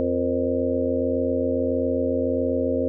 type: harmonic tone with a mistuned harmonic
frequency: 87.31 Hz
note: F2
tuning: in tune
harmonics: 1 / 3 / 4 / 5 / 6 / 7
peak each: -32 / -25 / -31 / -27 / -25 / -31 dBFS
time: 0-2.88 s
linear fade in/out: 0 ms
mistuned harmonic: 5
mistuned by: +99 cents
effects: none